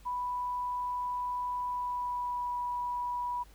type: tone with pitch glide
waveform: sine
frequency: 987.8 to 977.6 Hz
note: B5 to B5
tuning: 0 to -18 cents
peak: -31 dBFS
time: 0.05-3.44 s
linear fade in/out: 20 ms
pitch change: -18 cents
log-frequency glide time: 1.67-2.56 s
effects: added 50 Hz sine -54 dBFS peak until 3.54 s + pink hiss -61 dBFS RMS until 3.54 s